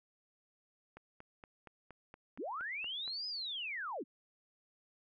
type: click train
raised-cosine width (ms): 0.5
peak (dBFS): -36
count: 10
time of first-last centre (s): 0.97-3.078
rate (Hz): 4.27
type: linear two-way sweep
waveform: sine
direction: up then down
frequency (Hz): 185 to 5080 to 185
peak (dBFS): -38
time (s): 2.38-4.04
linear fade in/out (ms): 20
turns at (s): 3.27
effects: none